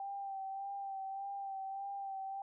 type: tone with vibrato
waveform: sine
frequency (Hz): 784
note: G5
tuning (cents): 0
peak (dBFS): -39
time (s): 0-2.42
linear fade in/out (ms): 2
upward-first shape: sine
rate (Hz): 1.7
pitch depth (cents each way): 28
effects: none